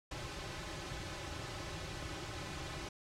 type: noise with comb filter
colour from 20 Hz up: pink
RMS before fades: -43 dBFS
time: 0.11-2.89 s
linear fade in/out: 5 ms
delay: 4.3 ms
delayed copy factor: -0.75
effects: low-pass 6000 Hz 12 dB/octave